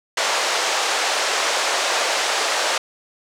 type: band-pass noise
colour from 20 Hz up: pink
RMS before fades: -21 dBFS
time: 0.17-2.78 s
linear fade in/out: 5 ms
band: 510 to 7600 Hz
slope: 24 dB/octave
effects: none